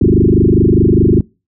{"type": "tone with frequency modulation", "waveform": "sine", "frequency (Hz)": 222.4, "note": "A3", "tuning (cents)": 19, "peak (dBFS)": -6, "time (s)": [0.01, 1.21], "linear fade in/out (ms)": 5, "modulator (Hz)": 24.9, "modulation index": 6.6, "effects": ["noise-tail reverb RT60 0.3 s tail -26 dB re dry"]}